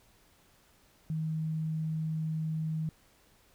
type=tone; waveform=sine; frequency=158.1 Hz; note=D#3; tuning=28 cents sharp; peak=-30 dBFS; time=1.1-2.89 s; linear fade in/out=0 ms; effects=pink hiss -64 dBFS RMS until 3.54 s